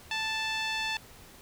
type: tone with low-pass filter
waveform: 5% pulse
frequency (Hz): 880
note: A5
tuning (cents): 0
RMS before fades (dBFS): -32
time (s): 0.11-0.97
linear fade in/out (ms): 2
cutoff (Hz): 3200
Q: 1.3
effects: pink hiss -52 dBFS RMS until 1.41 s